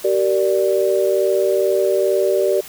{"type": "chord", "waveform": "sine", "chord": "G minor", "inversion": "none", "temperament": "equal with one note detuned", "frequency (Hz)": [383.9, 466.2, 587.3], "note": ["G4", "Bb4", "D5"], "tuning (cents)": [-36, 0, 0], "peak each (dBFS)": [-17, -21, -18], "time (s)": [0.04, 2.61], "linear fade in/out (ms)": 10, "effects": ["white hiss -37 dBFS RMS until 2.68 s"]}